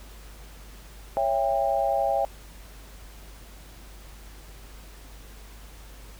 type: chord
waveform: sine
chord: C# diminished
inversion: none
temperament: just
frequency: 554.4 / 665.2 / 798.3 Hz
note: C#5 / E5 / G5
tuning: 0 / +16 / +31 cents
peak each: -27 / -26 / -25 dBFS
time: 1.17-2.25 s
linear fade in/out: 0 ms
effects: added 50 Hz sine -44 dBFS peak until 6.19 s + pink hiss -50 dBFS RMS until 6.19 s